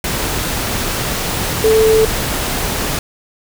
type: tone in noise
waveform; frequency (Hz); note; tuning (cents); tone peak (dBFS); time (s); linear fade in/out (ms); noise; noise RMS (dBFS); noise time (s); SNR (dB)
sine; 440; A4; 0; -8; 1.64-2.05; 2; pink; -19; 0.04-2.99; +8
effects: none